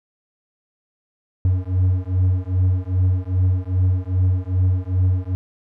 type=beating tone pair; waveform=triangle; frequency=91 / 93.5 Hz; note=F#2 / F#2; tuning=-28 / +19 cents; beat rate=2.5 Hz; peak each=-17 dBFS; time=1.45-5.35 s; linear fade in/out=0 ms; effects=none